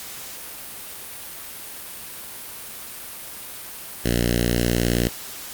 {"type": "tone with notch filter", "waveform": "5% pulse", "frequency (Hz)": 59.3, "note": "A#1", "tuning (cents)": 30, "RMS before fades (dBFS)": -21, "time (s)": [4.04, 5.09], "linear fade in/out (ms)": 20, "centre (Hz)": 930, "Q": 0.5, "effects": ["white hiss -36 dBFS RMS until 5.53 s", "Opus 48 kbps"]}